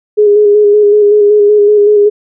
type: tone with vibrato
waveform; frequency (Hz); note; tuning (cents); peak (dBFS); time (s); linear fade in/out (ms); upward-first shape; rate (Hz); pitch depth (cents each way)
sine; 415.3; G#4; 0; -3; 0.17-2.1; 20; square; 5.3; 23
effects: none